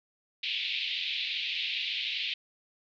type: band-pass noise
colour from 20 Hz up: white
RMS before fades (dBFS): -33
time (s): 0.43-2.34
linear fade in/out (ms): 5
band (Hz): 2300 to 3900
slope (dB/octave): 48
effects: none